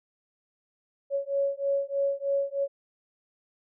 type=beating tone pair; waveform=sine; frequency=555 / 558.2 Hz; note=C#5 / C#5; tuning=+2 / +12 cents; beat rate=3.2 Hz; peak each=-28 dBFS; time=1.1-2.68 s; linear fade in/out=50 ms; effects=none